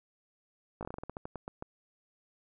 slowing click train, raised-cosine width 1 ms, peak -25 dBFS, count 14, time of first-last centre 0.81-1.624 s, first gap 18 ms, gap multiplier 1.19, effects none

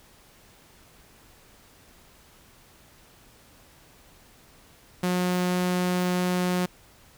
sawtooth tone, 180.3 Hz, F#3, 45 cents flat, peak -19 dBFS, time 5.03-6.66 s, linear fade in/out 5 ms, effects pink hiss -55 dBFS RMS until 7.17 s

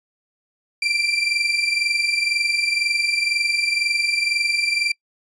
30% pulse tone pair together, 2349 / 2371 Hz, D7 / D7, 0 / +16 cents, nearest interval unison, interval 16 cents, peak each -19 dBFS, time 0.82-4.92 s, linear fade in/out 5 ms, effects noise-tail reverb RT60 0.1 s tail -26 dB re dry + resampled to 22050 Hz

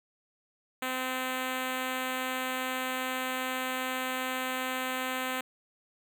5% pulse tone with notch filter, 257.5 Hz, C4, 28 cents flat, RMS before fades -33 dBFS, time 0.82-5.41 s, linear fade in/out 5 ms, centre 5400 Hz, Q 1.2, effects none

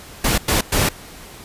pink noise bursts at uneven times, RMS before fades -17 dBFS, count 3, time 0.24-0.38 / 0.48-0.61 / 0.72-0.89 s, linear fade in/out 5 ms, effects pink hiss -39 dBFS RMS until 1.44 s + resampled to 32000 Hz

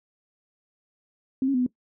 sine tone with pitch steps, 263.7 / 275.4 / 251.1 / 249.7 Hz, C4 / C#4 / B3 / B3, +14 / -11 / +29 / +19 cents, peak -20 dBFS, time 1.42-1.664 s, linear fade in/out 2 ms, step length 61 ms, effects noise-tail reverb RT60 0.1 s tail -19 dB re dry

